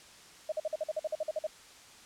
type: tone bursts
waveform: sine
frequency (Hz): 622.3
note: D#5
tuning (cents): 0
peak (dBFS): -29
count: 13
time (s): 0.49-1.469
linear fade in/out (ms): 5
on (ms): 31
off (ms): 48
effects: white hiss -54 dBFS RMS until 2.05 s + low-pass 8000 Hz 12 dB/octave